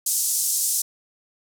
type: band-pass noise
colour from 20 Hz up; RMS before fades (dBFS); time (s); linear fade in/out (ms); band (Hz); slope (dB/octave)
pink; -23; 0.06-0.82; 5; 6300 to 13000; 24
effects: none